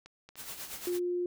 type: clicks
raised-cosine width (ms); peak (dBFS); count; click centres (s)
0.2; -33; 4; 0.06 / 0.29 / 0.356 / 0.44
type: noise with tremolo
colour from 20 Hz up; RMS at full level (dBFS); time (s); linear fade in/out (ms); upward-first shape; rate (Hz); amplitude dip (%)
white; -40; 0.36-1; 50; sine; 8.6; 60
type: tone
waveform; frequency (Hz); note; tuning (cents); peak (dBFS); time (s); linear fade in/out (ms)
sine; 354.5; F4; +26; -29; 0.87-1.26; 2
effects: none